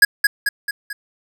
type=tone with echo; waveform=square; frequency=1661.2 Hz; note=G#6; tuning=in tune; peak=-6 dBFS; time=0.02-0.05 s; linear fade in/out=5 ms; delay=220 ms; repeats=4; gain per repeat=-5 dB; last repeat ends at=0.93 s; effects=none